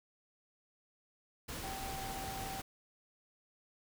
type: tone in noise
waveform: sine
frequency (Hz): 775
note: G5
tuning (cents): -20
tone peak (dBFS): -43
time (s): 1.63-2.61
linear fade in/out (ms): 10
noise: pink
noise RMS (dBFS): -43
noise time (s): 1.48-2.62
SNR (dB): -3
effects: none